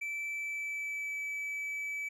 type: tone with pitch glide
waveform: triangle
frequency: 2323 to 2299 Hz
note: D7 to D7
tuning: -20 to -37 cents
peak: -33 dBFS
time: 0.01-2.09 s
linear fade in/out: 10 ms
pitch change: -17 cents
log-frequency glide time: 0.25-1.2 s
effects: none